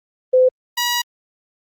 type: tone pair in turn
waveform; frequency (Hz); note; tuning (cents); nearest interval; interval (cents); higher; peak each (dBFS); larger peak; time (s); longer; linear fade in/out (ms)
sine / 10% pulse; 511 / 964.6; C5 / B5; -41 / -41; major seventh; 1100; second; -9; neither; 0.33-0.49 / 0.77-1.02; second; 10
effects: Opus 24 kbps